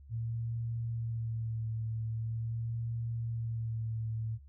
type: tone with vibrato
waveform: sine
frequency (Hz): 113.7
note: A#2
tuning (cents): -43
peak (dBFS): -33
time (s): 0.09-4.39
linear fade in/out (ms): 50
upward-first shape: sine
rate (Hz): 0.43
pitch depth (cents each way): 30
effects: noise-tail reverb RT60 0.1 s tail -25 dB re dry + added 70 Hz sine -51 dBFS peak until 4.48 s